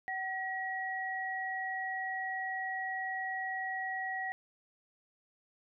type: tone pair together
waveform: sine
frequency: 758.4 / 1911 Hz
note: F#5 / A#6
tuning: +43 / +43 cents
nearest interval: octave + major third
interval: 1600 cents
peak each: -38 / -36 dBFS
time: 0.08-4.32 s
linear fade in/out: 0 ms
effects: none